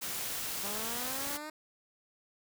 white noise, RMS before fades -37 dBFS, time 0.01-1.38 s, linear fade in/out 20 ms
10% pulse linear sweep, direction up, 196 to 311.1 Hz, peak -32 dBFS, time 0.63-1.5 s, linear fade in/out 5 ms
effects none

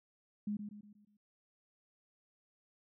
sine tone with echo, 207.7 Hz, G#3, in tune, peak -34 dBFS, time 0.47-0.57 s, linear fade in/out 5 ms, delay 120 ms, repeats 5, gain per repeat -7 dB, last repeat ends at 1.17 s, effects none

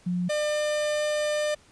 sine / 45% pulse tone pair in turn, 178.3 / 600.4 Hz, F3 / D5, +36 / +38 cents, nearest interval octave + major sixth, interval 2102 cents, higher second, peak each -24 dBFS, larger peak neither, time 0.06-0.29 / 0.29-1.55 s, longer second, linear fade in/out 10 ms, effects pink hiss -57 dBFS RMS until 1.71 s + resampled to 22050 Hz

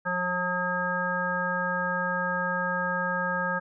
harmonic tone with a mistuned harmonic, 180 Hz, F#3, 47 cents flat, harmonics 1 / 3 / 5 / 7 / 9, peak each -34 / -33 / -33 / -32 / -29 dBFS, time 0.05-3.6 s, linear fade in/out 20 ms, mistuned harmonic 1, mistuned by -19 cents, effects none

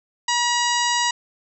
harmonic tone, 960 Hz, B5, 49 cents flat, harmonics 1 / 2 / 3 / 4 / 5 / 6 / 7 / 8, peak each -22 / -25 / -27 / -28 / -29 / -30 / -30 / -31 dBFS, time 0.28-1.11 s, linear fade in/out 5 ms, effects none

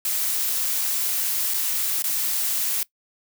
blue noise with dropouts, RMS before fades -24 dBFS, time 0.05-2.83 s, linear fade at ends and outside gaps 2 ms, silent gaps 1.538-1.542 / 2.023-2.04 s, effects noise-tail reverb RT60 0.1 s tail -20 dB re dry

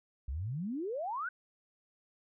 sine exponential sweep, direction up, 59.9 to 1554 Hz, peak -34 dBFS, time 0.28-1.29 s, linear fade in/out 5 ms, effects none

